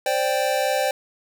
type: chord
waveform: square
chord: C suspended second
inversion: none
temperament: equal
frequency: 523.3 / 587.3 / 784 Hz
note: C5 / D5 / G5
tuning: 0 / 0 / 0 cents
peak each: -25 dBFS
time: 0.06-0.91 s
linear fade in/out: 2 ms
effects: none